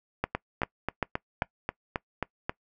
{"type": "two click trains", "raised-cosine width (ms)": 0.5, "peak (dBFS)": [-11, -13], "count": [4, 9], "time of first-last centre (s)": [[0.24, 1.421], [0.35, 2.495]], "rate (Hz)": [2.54, 3.73], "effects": ["noise-tail reverb RT60 0.1 s tail -23 dB re dry"]}